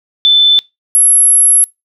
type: tone pair in turn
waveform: sine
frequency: 3522 / 11182 Hz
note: A7 / F9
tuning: +1 / +1 cents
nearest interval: octave + minor sixth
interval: 2000 cents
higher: second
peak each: -4 dBFS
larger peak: neither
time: 0.25-0.59 / 0.95-1.64 s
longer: second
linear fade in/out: 0 ms
effects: noise-tail reverb RT60 0.2 s tail -23 dB re dry